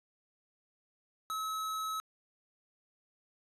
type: tone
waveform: square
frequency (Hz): 1289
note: E6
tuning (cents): -39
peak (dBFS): -35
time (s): 1.3-2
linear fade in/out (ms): 0
effects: resampled to 32000 Hz + 11-bit